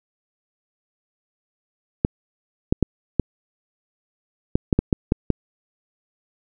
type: clicks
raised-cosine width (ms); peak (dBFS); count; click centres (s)
3; -3; 10; 2.049 / 2.725 / 2.827 / 3.197 / 4.555 / 4.728 / 4.79 / 4.928 / 5.121 / 5.303
effects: none